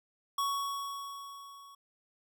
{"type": "tone with level ramp", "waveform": "square", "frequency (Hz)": 1116, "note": "C#6", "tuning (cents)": 11, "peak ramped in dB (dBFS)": [-29, -52], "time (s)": [0.38, 1.75], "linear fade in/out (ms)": 5, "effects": []}